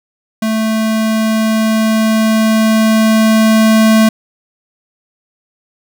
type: tone with level ramp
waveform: square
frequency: 220 Hz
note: A3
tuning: in tune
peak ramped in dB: -13 to -6 dBFS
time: 0.42-4.09 s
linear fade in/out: 5 ms
effects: none